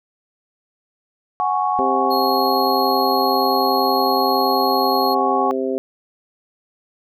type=chord; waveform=sine; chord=F# suspended second; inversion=none; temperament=equal; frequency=740 / 830.6 / 1108.7 Hz; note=F#5 / G#5 / C#6; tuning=0 / 0 / 0 cents; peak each=-21 dBFS; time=1.4-5.51 s; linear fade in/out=0 ms
type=harmonic tone; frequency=131.6 Hz; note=C3; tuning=10 cents sharp; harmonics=2 / 3 / 4 / 5; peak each=-24 / -22 / -25 / -31 dBFS; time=1.79-5.78 s; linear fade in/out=0 ms
type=tone; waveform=square; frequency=4282 Hz; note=C8; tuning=39 cents sharp; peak=-25 dBFS; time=2.1-5.15 s; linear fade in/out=20 ms
effects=none